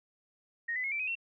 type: tone with pitch steps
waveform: sine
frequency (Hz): 1864.7 / 2010 / 2167 / 2336 / 2518 / 2714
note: A#6 / B6 / C#7 / D7 / D#7 / E7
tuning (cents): 0 / +30 / -40 / -10 / +20 / +50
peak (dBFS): -31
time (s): 0.68-1.154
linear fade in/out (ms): 10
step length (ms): 79
effects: none